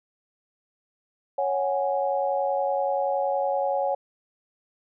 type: chord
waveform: sine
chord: C# suspended fourth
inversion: none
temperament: equal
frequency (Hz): 554.4 / 740 / 830.6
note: C#5 / F#5 / G#5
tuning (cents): 0 / 0 / 0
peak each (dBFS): -25 / -28 / -28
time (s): 1.38-3.95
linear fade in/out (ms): 5
effects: none